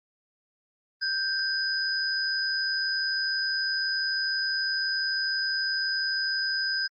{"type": "tone pair together", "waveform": "sine", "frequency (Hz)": [1568, 4987], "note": ["G6", "D#8"], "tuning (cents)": [0, 3], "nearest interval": "octave + minor sixth", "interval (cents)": 2003, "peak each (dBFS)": -28, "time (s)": [1.01, 6.88], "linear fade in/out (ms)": 20, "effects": ["Opus 24 kbps"]}